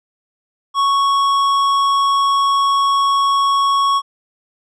sine tone with tanh clipping, 1108.7 Hz, C#6, in tune, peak -14 dBFS, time 0.74-4.02 s, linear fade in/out 50 ms, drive 12 dB, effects none

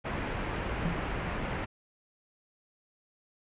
pink low-pass noise, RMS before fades -34 dBFS, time 0.04-1.66 s, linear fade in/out 20 ms, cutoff 2600 Hz, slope 24 dB/octave
sine tone with exponential decay, 168.8 Hz, E3, 41 cents sharp, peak -26 dBFS, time 0.85-1.16 s, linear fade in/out 0 ms, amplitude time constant 66 ms
effects resampled to 8000 Hz

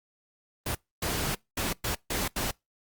pink noise bursts at uneven times, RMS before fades -30 dBFS, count 6, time 0.66-0.75 / 1.02-1.35 / 1.57-1.73 / 1.84-1.95 / 2.1-2.28 / 2.36-2.51 s, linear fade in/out 5 ms, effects noise-tail reverb RT60 0.2 s tail -25 dB re dry + Opus 32 kbps

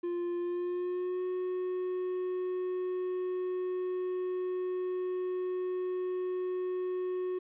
triangle tone with pitch glide, 349.2 to 366.1 Hz, F4 to F#4, 0 to -18 cents, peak -29 dBFS, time 0.03-7.39 s, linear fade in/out 10 ms, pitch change +82 cents, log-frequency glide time 0.39-1.23 s, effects resampled to 8000 Hz + 11-bit

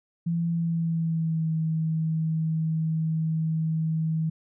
sine tone with pitch glide, 168.4 to 159.87 Hz, E3 to D#3, +37 to +47 cents, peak -23 dBFS, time 0.26-4.3 s, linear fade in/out 10 ms, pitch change -90 cents, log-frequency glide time 0.49-1.52 s, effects none

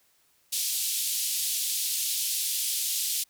white band-pass noise, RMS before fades -29 dBFS, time 0.52-3.24 s, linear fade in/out 10 ms, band 3100 to 14000 Hz, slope 24 dB/octave, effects white hiss -66 dBFS RMS until 3.29 s

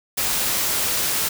white noise, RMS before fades -22 dBFS, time 0.17-1.29 s, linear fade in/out 10 ms, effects none

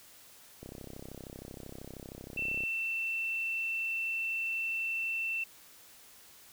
click train, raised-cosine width 2 ms, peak -31 dBFS, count 67, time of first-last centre 0.63-2.636 s, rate 32.9 Hz
sine tone, 2682 Hz, E7, 29 cents sharp, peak -31 dBFS, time 2.37-5.44 s, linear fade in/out 5 ms
effects white hiss -56 dBFS RMS until 6.52 s

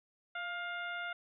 harmonic tone with a mistuned harmonic, 706 Hz, F5, 19 cents sharp, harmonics 1 / 2 / 3 / 4 / 5, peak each -44 / -39 / -45 / -50 / -51 dBFS, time 0.35-1.13 s, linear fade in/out 5 ms, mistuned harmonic 1, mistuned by -29 cents, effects none

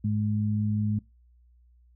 sine tone pair together, 105.6 / 211 Hz, G#2 / G#3, +29 / +28 cents, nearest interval octave, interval 1199 cents, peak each -26 / -27 dBFS, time 0.04-0.99 s, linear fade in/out 5 ms, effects noise-tail reverb RT60 0.2 s tail -21 dB re dry + added 60 Hz sine -56 dBFS peak until 1.95 s

